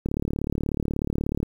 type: click train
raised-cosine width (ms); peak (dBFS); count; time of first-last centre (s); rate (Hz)
3; -13; 51; 0.06-1.43; 36.5
effects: 8-bit